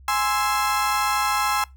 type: chord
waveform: 35% pulse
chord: Ab augmented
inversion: none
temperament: equal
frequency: 830.6 / 1046.5 / 1318.5 Hz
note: Ab5 / C6 / E6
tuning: 0 / 0 / 0 cents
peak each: -23 dBFS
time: 0.08-1.64 s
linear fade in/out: 2 ms
effects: noise-tail reverb RT60 0.2 s tail -22 dB re dry + added 66 Hz sine -44 dBFS peak until 1.76 s